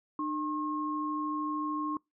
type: tone pair together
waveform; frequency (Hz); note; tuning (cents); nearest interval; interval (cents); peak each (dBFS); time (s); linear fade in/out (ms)
sine; 302.2 / 1076; D4 / C6; +50 / +48; octave + minor seventh; 2198; -33 / -33; 0.19-1.97; 2
effects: noise-tail reverb RT60 0.2 s tail -26 dB re dry